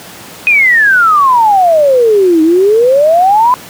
sine exponential two-way sweep, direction down then up, 2521 to 310.5 to 1024 Hz, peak -4 dBFS, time 0.47-3.54 s, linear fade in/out 0 ms, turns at 2.42 s, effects pink hiss -30 dBFS RMS until 3.69 s + high-pass 150 Hz 12 dB/octave

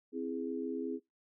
sine chord, C augmented, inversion none, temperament equal, 261.6 / 329.6 / 415.3 Hz, C4 / E4 / G#4, 0 / 0 / 0 cents, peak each -38 / -40 / -39 dBFS, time 0.12-1 s, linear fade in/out 50 ms, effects noise-tail reverb RT60 0.2 s tail -25 dB re dry

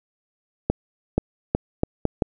accelerating click train, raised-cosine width 2 ms, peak -5 dBFS, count 6, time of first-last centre 0.7-2.222 s, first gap 480 ms, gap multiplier 0.77, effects none

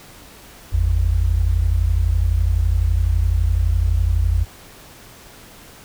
sine tone pair together, 52.01 / 83.9 Hz, G#1 / E2, +3 / +31 cents, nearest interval minor sixth, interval 828 cents, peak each -17 dBFS, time 0.72-4.45 s, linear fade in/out 20 ms, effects pink hiss -43 dBFS RMS until 5.84 s

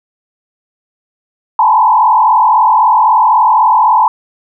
sine tone with frequency modulation, 932.3 Hz, A#5, in tune, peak -5 dBFS, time 1.59-4.08 s, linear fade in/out 2 ms, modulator 43.8 Hz, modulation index 2.1, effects none

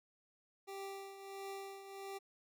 25% pulse tone with tremolo, 392 Hz, G4, in tune, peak -39 dBFS, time 0.67-2.19 s, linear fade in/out 20 ms, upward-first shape triangle, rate 1.5 Hz, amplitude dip 65%, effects none

